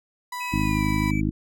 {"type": "tone", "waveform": "35% pulse", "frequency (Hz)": 987.8, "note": "B5", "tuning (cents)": 0, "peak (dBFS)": -28, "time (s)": [0.32, 1.11], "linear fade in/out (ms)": 5}
{"type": "tone with pitch glide", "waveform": "triangle", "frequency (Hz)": [2551, 2312], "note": ["D#7", "D7"], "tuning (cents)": [43, -28], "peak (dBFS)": -30, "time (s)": [0.4, 1.21], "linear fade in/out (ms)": 10, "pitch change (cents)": -171, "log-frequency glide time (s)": [0.6, 0.84]}
{"type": "harmonic tone", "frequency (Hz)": 51.91, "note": "G#1", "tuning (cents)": 0, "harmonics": [1, 2, 3, 4, 5, 6], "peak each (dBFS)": [-28, -28, -28, -28, -28, -28], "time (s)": [0.52, 1.31], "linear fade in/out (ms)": 20}
{"effects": []}